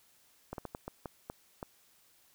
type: slowing click train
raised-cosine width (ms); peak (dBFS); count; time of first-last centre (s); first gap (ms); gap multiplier
1; -25; 8; 0.53-1.629; 52; 1.36
effects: white hiss -66 dBFS RMS until 2.34 s